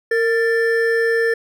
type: tone pair together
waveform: triangle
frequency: 460 / 1770.2 Hz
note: A#4 / A6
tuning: -23 / +10 cents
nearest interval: octave + major seventh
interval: 2333 cents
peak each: -14 / -18 dBFS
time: 0.11-1.34 s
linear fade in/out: 5 ms
effects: none